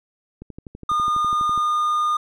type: click train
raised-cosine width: 3 ms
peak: -23 dBFS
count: 15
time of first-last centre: 0.42-1.577 s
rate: 12.1 Hz
type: tone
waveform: triangle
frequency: 1218 Hz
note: D#6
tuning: 37 cents flat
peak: -16 dBFS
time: 0.89-2.17 s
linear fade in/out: 5 ms
effects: none